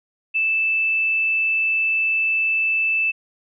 sine tone, 2637 Hz, E7, in tune, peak -17 dBFS, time 0.34-3.12 s, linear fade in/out 20 ms, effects none

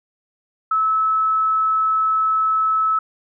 sine tone, 1300 Hz, E6, 24 cents flat, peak -15 dBFS, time 0.71-2.99 s, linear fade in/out 5 ms, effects none

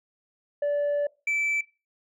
sine tone pair in turn, 580 / 2320 Hz, D5 / D7, -22 / -22 cents, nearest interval 2 octaves, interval 2400 cents, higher second, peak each -20 dBFS, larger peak neither, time 0.62-1.07 / 1.27-1.61 s, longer first, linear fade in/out 5 ms, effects noise-tail reverb RT60 0.3 s tail -23 dB re dry + tanh soft clip ceiling -22 dBFS

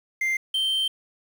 triangle tone pair in turn, 2093 / 3127 Hz, C7 / G7, 0 / -5 cents, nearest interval perfect fifth, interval 695 cents, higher second, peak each -20 dBFS, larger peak neither, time 0.21-0.37 / 0.54-0.88 s, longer second, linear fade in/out 5 ms, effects 8-bit

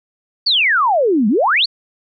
sine exponential two-way sweep, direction down then up, 4699 to 196 to 4699 Hz, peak -11 dBFS, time 0.46-1.66 s, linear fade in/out 10 ms, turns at 1.28 s, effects none

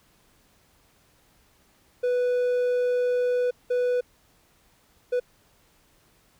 triangle tone bursts at uneven times, 493.9 Hz, B4, in tune, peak -19 dBFS, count 3, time 2.03-3.51 / 3.7-4.01 / 5.12-5.2 s, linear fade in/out 10 ms, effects pink hiss -62 dBFS RMS until 6.39 s

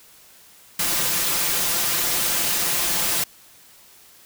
white noise with comb filter, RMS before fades -22 dBFS, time 0.79-3.24 s, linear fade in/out 5 ms, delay 5.8 ms, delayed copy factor +0.65, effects white hiss -50 dBFS RMS until 4.25 s

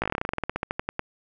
slowing click train, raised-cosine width 0.5 ms, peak -11 dBFS, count 21, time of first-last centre 0.02-0.994 s, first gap 17 ms, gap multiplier 1.1, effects none

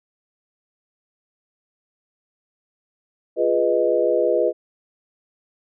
sine chord, F half-diminished seventh, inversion none, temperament equal, 349.2 / 415.3 / 493.9 / 622.3 Hz, F4 / Ab4 / Cb5 / Eb5, 0 / 0 / 0 / 0 cents, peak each -23 / -23 / -20 / -21 dBFS, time 3.36-4.53 s, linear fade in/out 50 ms, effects none

